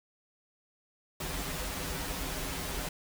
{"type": "noise with comb filter", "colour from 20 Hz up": "pink", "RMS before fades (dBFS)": -36, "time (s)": [1.2, 2.89], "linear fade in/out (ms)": 5, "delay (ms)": 9, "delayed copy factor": -1, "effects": []}